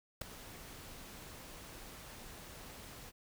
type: noise with ADSR envelope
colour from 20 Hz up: pink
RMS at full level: -36 dBFS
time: 0.21-3.12 s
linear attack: 7 ms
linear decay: 4 ms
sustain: -15 dB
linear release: 36 ms
effects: none